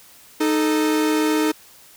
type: tone pair together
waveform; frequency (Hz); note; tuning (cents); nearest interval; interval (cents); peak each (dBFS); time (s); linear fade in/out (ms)
45% pulse; 309.5 / 437.7; D#4 / A4; -9 / -9; tritone; 600; -18 / -23; 0.4-1.52; 10
effects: white hiss -48 dBFS RMS until 1.96 s